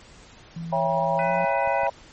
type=tone with pitch glide; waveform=sine; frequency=166.5 to 175.28 Hz; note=E3 to F3; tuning=+18 to +7 cents; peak=-30 dBFS; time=0.56-1.45 s; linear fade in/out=5 ms; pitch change=+89 cents; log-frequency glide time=1.2-1.3 s
type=chord; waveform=sine; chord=C# diminished seventh; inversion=none; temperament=just; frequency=554.4 / 665.2 / 798.3 / 957.9 Hz; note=C#5 / E5 / G5 / Bb5; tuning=0 / +16 / +31 / +47 cents; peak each=-26 dBFS; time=0.72-1.9 s; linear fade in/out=10 ms
type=harmonic tone; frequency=500 Hz; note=B4; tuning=21 cents sharp; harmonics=3 / 4 / 5; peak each=-34 / -34 / -34 dBFS; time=1.19-1.87 s; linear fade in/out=0 ms
type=clicks; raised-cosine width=5 ms; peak=-30 dBFS; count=2; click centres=1.675 / 1.834 s
effects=pink hiss -49 dBFS RMS until 2.12 s + MP3 32 kbps